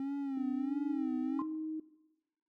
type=tone with vibrato; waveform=triangle; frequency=267.8 Hz; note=C4; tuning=40 cents sharp; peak=-32 dBFS; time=0-1.42 s; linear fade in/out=2 ms; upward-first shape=sine; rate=1.5 Hz; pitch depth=90 cents each way
type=tone with pitch glide; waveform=sine; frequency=284.5 to 313.9 Hz; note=C#4 to D#4; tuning=+45 to +15 cents; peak=-35 dBFS; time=0.37-1.8 s; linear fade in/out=5 ms; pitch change=+170 cents; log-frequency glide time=0.48-1.04 s
type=tone with exponential decay; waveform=sine; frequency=1046.5 Hz; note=C6; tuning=in tune; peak=-34 dBFS; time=1.39-1.51 s; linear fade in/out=2 ms; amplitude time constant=25 ms
effects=noise-tail reverb RT60 1.0 s tail -17 dB re dry